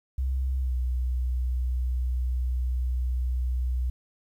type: tone with pitch glide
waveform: sine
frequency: 65.41 to 62.42 Hz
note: C2 to B1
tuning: 0 to +19 cents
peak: -23 dBFS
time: 0.18-3.9 s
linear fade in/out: 5 ms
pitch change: -81 cents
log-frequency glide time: 0.6-0.73 s
effects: tanh soft clip ceiling -20 dBFS + 10-bit